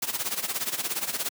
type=noise with tremolo; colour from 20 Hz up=white; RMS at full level=-27 dBFS; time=0.02-1.29 s; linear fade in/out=5 ms; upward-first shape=sine; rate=17 Hz; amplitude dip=80%; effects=high-pass 150 Hz 12 dB/octave